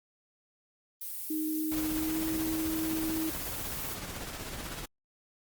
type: noise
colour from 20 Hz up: violet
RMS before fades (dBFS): -38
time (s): 1.01-3.95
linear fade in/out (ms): 5
type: tone with pitch glide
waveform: sine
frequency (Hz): 311.9 to 319.4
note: D#4 to D#4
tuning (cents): +4 to +45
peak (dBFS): -30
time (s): 1.3-3.3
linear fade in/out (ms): 5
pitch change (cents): +41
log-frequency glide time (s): 1.93-2.18
type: noise with tremolo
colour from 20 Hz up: pink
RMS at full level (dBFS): -38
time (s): 1.71-4.86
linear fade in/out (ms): 10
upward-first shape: triangle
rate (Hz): 16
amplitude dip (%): 45
effects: Opus 32 kbps